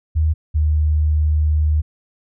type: tone pair in turn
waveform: sine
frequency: 78.3 / 76.42 Hz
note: D#2 / D#2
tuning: +11 / -31 cents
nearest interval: unison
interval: 42 cents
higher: first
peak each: -13 dBFS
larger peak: neither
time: 0.15-0.34 / 0.54-1.82 s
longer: second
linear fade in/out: 20 ms
effects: none